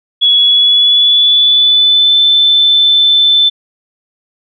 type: tone with pitch glide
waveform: sine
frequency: 3372 to 3527 Hz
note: G#7 to A7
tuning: +26 to +3 cents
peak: -5 dBFS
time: 0.21-3.5 s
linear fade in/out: 20 ms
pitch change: +77 cents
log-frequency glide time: 0.4-2.17 s
effects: none